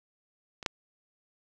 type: clicks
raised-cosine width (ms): 0.2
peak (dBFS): -24 / -10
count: 2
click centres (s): 0.628 / 0.662
effects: none